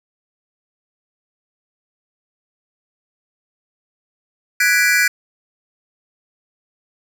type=chord; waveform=square; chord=G# half-diminished seventh; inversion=third; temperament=equal; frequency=1480 / 1661.2 / 1975.5 / 2349 Hz; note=F#6 / G#6 / B6 / D7; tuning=0 / 0 / 0 / 0 cents; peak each=-19 dBFS; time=4.6-5.08 s; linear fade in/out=5 ms; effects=none